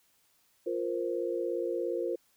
sine chord, F suspended fourth, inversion none, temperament equal, 349.2 / 466.2 / 523.3 Hz, F4 / Bb4 / C5, 0 / 0 / 0 cents, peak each -33 / -34 / -35 dBFS, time 0.66-2.16 s, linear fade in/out 10 ms, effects white hiss -69 dBFS RMS until 2.36 s

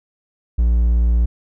triangle tone, 58.27 Hz, A#1, in tune, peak -10 dBFS, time 0.58-1.26 s, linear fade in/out 10 ms, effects none

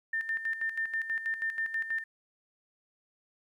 sine tone with tremolo, 1800 Hz, A6, 39 cents sharp, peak -28 dBFS, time 0.13-2.04 s, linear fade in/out 5 ms, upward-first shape square, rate 6.2 Hz, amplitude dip 65%, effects 11-bit

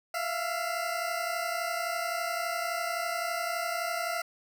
20% pulse tone pair together, 667 / 698.8 Hz, E5 / F5, +20 / +1 cents, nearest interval minor second, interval 81 cents, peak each -28 dBFS, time 0.14-4.22 s, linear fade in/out 5 ms, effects none

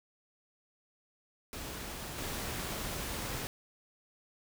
pink noise with level steps, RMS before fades -42 / -38 dBFS, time 1.53-3.47 s, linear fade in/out 0 ms, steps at 2.18 s, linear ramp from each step 2 ms, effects none

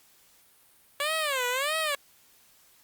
10% pulse tone with vibrato, 560 Hz, C#5, 18 cents sharp, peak -18 dBFS, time 1-1.95 s, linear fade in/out 2 ms, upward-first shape sine, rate 1.6 Hz, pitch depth 230 cents each way, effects white hiss -60 dBFS RMS until 2.83 s + Opus 48 kbps

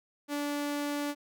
sawtooth tone, 290 Hz, D4, 22 cents flat, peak -27 dBFS, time 0.28-1.15 s, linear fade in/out 50 ms, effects none

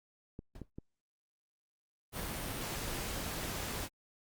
clicks, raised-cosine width 3 ms, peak -30 dBFS, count 3, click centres 0.391 / 0.617 / 0.785 s
brown noise with exponential decay, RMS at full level -42 dBFS, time 0.55-0.7 s, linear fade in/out 5 ms, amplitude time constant 32 ms
pink noise, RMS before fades -39 dBFS, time 2.12-3.89 s, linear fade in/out 50 ms
effects Opus 48 kbps

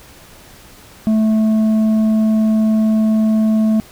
triangle tone with tanh clipping, 218.3 Hz, A3, 13 cents flat, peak -12 dBFS, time 1.07-3.8 s, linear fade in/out 0 ms, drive 10 dB, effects pink hiss -42 dBFS RMS until 3.91 s

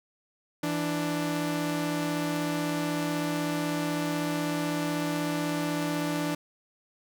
sawtooth tone pair together, 165.39 / 294.7 Hz, E3 / D4, +6 / +6 cents, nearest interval minor seventh, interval 1000 cents, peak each -28 / -25 dBFS, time 0.63-6.35 s, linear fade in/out 5 ms, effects none

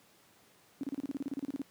sine tone bursts, 277.5 Hz, C#4, 2 cents sharp, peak -32 dBFS, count 15, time 0.81-1.617 s, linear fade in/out 0 ms, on 23 ms, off 33 ms, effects pink hiss -63 dBFS RMS until 1.7 s + high-pass 150 Hz 12 dB/octave

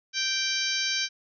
harmonic tone with a mistuned harmonic, 783 Hz, G5, 2 cents flat, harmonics 2 / 3 / 4 / 5 / 6 / 7 / 8, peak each -33 / -33 / -33 / -33 / -33 / -33 / -33 dBFS, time 0.13-1.09 s, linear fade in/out 50 ms, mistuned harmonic 8, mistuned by -35 cents, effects none

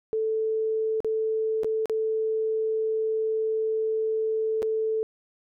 sine tone with dropouts, 439.9 Hz, A4, in tune, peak -23 dBFS, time 0.13-5.03 s, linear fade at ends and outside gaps 0 ms, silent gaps 1.004-1.046 / 1.634-1.645 / 1.857-1.897 / 4.621-4.628 s, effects none

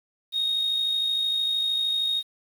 sine tone with amplitude modulation, 3729 Hz, A#7, in tune, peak -19 dBFS, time 0.32-2.23 s, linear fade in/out 50 ms, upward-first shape sine, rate 53.1 Hz, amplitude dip 45%, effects tanh soft clip ceiling -19 dBFS + 8-bit

